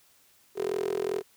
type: tone with high-pass filter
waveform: 15% pulse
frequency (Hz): 42.54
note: F1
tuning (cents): -45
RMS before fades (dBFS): -30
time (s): 0.55-1.23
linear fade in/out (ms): 50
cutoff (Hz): 400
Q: 9.1
effects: white hiss -62 dBFS RMS until 1.36 s